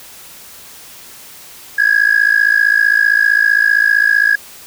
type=tone with amplitude modulation; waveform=sine; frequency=1658 Hz; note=G#6; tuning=3 cents flat; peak=-3 dBFS; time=1.78-4.36 s; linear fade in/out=10 ms; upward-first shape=sine; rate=55.4 Hz; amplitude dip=95%; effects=tanh soft clip ceiling -4 dBFS + white hiss -37 dBFS RMS until 4.66 s